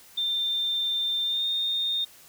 sine tone with pitch glide, 3589 to 3658 Hz, A7 to A#7, +34 to -33 cents, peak -24 dBFS, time 0.17-2.05 s, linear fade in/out 10 ms, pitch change +33 cents, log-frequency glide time 1.24-1.45 s, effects white hiss -52 dBFS RMS until 2.28 s

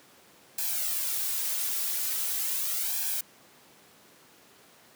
blue noise with flanger, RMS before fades -30 dBFS, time 0.58-3.21 s, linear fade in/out 5 ms, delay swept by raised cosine 1.2 to 3.6 ms, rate 0.41 Hz, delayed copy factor +0.7, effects pink hiss -56 dBFS RMS until 4.95 s + high-pass 200 Hz 12 dB/octave

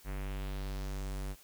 square tone with low-pass filter sweep, 48.63 Hz, G1, 13 cents flat, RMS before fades -38 dBFS, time 0.04-1.36 s, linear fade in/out 50 ms, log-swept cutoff 2000 to 12000 Hz, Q 1.8, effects white hiss -59 dBFS RMS until 1.43 s

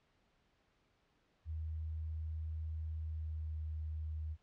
sine tone with pitch glide, 79.1 to 78.06 Hz, D#2 to D#2, +29 to +6 cents, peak -38 dBFS, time 1.45-4.37 s, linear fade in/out 50 ms, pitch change -23 cents, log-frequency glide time 3.01-3.57 s, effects pink hiss -75 dBFS RMS until 4.42 s + low-pass 4000 Hz 12 dB/octave

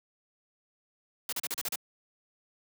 white noise bursts, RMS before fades -33 dBFS, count 7, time 1.29-1.757 s, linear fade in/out 2 ms, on 35 ms, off 37 ms, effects high-pass 150 Hz 12 dB/octave

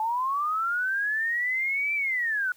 sine linear two-way sweep, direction up then down, 857 to 2349 to 1449 Hz, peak -24 dBFS, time 0-2.52 s, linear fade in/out 2 ms, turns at 1.94 s, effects white hiss -59 dBFS RMS until 2.56 s

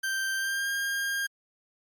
40% pulse tone with pitch glide, 1568 to 1610.2 Hz, G6 to G6, 0 to +46 cents, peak -27 dBFS, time 0.03-1.27 s, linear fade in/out 10 ms, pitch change +46 cents, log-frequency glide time 0.36-0.69 s, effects Opus 48 kbps

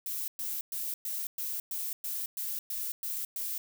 violet noise bursts, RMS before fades -35 dBFS, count 11, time 0.06-3.58 s, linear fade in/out 2 ms, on 220 ms, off 110 ms, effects none

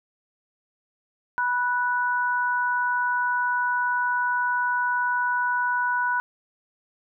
sine tone pair together, 980.9 / 1480 Hz, B5 / F#6, -12 / 0 cents, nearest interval perfect fifth, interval 712 cents, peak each -24 dBFS, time 1.38-6.2 s, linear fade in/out 0 ms, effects none

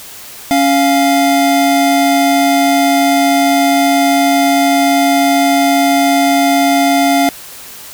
square tone pair together, 277.9 / 698.5 Hz, C#4 / F5, +4 / 0 cents, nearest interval octave + major third, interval 1596 cents, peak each -12 dBFS, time 0.51-7.29 s, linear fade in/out 0 ms, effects white hiss -32 dBFS RMS until 7.93 s

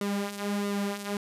sawtooth tone with flanger, 202.5 Hz, G#3, 43 cents flat, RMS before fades -31 dBFS, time 0.01-1.17 s, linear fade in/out 2 ms, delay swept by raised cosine 1.2 to 5 ms, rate 1.5 Hz, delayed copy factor -0.6, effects resampled to 32000 Hz

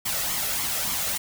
white noise with flanger, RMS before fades -27 dBFS, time 0.05-1.18 s, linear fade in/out 10 ms, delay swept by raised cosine 0.92 to 1.55 ms, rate 3.5 Hz, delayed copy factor +0.55, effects none

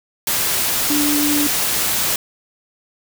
sine tone in noise, 293.7 Hz, D4, in tune, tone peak -17 dBFS, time 0.9-1.47 s, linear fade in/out 2 ms, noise white, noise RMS -19 dBFS, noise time 0.27-2.16 s, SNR -1 dB, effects none

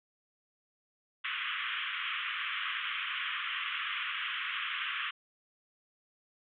white band-pass noise, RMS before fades -36 dBFS, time 1.24-5.11 s, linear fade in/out 10 ms, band 1100 to 3300 Hz, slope 96 dB/octave, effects none

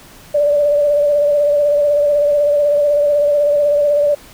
sine tone with vibrato, 583 Hz, D5, 13 cents flat, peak -10 dBFS, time 0.34-4.15 s, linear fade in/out 10 ms, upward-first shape sine, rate 16 Hz, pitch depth 31 cents each way, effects pink hiss -41 dBFS RMS until 4.33 s

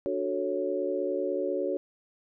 sine chord, D major seventh, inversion none, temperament equal, 293.7 / 370 / 440 / 554.4 Hz, D4 / F#4 / A4 / C#5, 0 / 0 / 0 / 0 cents, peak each -35 / -31 / -34 / -31 dBFS, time 0.06-1.77 s, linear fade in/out 0 ms, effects none

